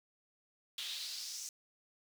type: noise with high-pass filter sweep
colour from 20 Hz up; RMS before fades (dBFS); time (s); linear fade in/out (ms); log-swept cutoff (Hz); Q
brown; -43; 0.78-1.49; 2; 3300 to 6300; 3.6
effects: none